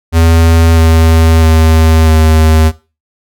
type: tone with pitch steps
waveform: square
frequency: 82.41 / 81.32 / 80.25 / 79.19 Hz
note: E2 / E2 / E2 / D#2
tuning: 0 / -23 / -46 / +31 cents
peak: -5 dBFS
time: 0.12-2.72 s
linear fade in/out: 50 ms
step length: 650 ms
effects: noise-tail reverb RT60 0.3 s tail -18 dB re dry